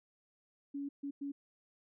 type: tone bursts at uneven times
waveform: sine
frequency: 281.7 Hz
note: C#4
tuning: 28 cents sharp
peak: -37 dBFS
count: 3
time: 0.74-0.89 / 1.03-1.11 / 1.21-1.32 s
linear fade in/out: 10 ms
effects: none